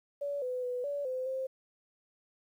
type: tone with pitch steps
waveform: sine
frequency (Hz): 570 / 503 / 495.7 / 572 / 513 / 526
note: C#5 / B4 / B4 / D5 / C5 / C5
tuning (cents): +48 / +32 / +6 / -46 / -34 / +9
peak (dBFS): -32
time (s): 0.21-1.47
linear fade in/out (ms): 10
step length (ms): 210
effects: 11-bit